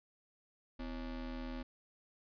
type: ring-modulated tone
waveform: square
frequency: 146.83 Hz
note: D3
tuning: in tune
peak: -38 dBFS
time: 0.79-1.63 s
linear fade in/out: 10 ms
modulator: 107 Hz
effects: resampled to 11025 Hz